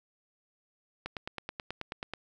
click train, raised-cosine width 0.3 ms, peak -20 dBFS, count 11, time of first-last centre 1.06-2.136 s, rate 9.29 Hz, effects none

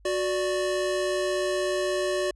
square tone pair together, 367.7 / 587.3 Hz, F#4 / D5, -11 / 0 cents, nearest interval minor sixth, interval 811 cents, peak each -28 dBFS, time 0.05-2.31 s, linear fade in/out 5 ms, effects added 50 Hz sine -52 dBFS peak until 2.35 s + resampled to 24000 Hz

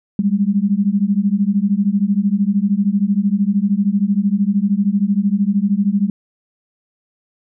sine beating tone pair, 194.6 / 207.6 Hz, G3 / G#3, -12 / 0 cents, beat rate 13 Hz, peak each -16 dBFS, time 0.19-6.1 s, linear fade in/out 2 ms, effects none

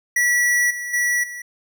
square tone with level steps, 1944 Hz, B6, 28 cents flat, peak -16 / -27 / -18 / -31 dBFS, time 0.16-1.42 s, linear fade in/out 5 ms, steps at 0.7 / 0.93 / 1.23 s, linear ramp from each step 10 ms, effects none

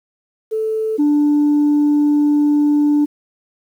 sine tone pair in turn, 438.6 / 294.1 Hz, A4 / D4, -6 / +3 cents, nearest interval perfect fifth, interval 691 cents, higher first, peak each -16 / -9 dBFS, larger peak second, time 0.51-0.98 / 0.98-3.06 s, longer second, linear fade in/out 20 ms, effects tanh soft clip ceiling -9 dBFS + 8-bit

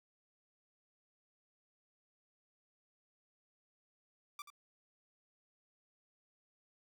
sawtooth tone with echo, 1174.7 Hz, D6, in tune, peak -40 dBFS, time 4.39-4.42 s, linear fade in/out 2 ms, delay 82 ms, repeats 1, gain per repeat -10 dB, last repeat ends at 4.502 s, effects none

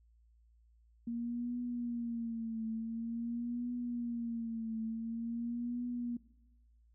sine tone with vibrato, 233.1 Hz, A#3, in tune, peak -35 dBFS, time 1.07-6.17 s, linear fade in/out 5 ms, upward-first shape triangle, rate 0.47 Hz, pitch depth 82 cents each way, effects noise-tail reverb RT60 1.0 s tail -19 dB re dry + added 57 Hz sine -63 dBFS peak until 6.94 s

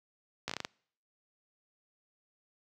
slowing click train, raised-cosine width 0.2 ms, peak -17 dBFS, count 7, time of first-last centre 0.48-0.649 s, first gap 15 ms, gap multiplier 1.25, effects noise-tail reverb RT60 0.6 s tail -26 dB re dry + high-pass 100 Hz 12 dB/octave

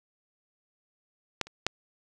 clicks, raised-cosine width 0.2 ms, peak -10 / -30 / -8 dBFS, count 3, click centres 1.413 / 1.47 / 1.666 s, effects none

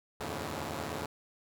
5% pulse tone cluster, 76.7 / 86.5 / 108.4 / 141.4 Hz, D#2 / F2 / A2 / C#3, -24 / -16 / -25 / +35 cents, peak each -30 dBFS, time 0.2-1.06 s, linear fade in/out 5 ms, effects none

